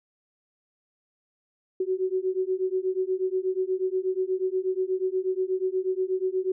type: beating tone pair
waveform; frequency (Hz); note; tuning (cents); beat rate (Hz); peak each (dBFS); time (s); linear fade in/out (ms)
sine; 370 / 378.3; F#4 / F#4; 0 / +38; 8.3; -27; 1.8-6.52; 5
effects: none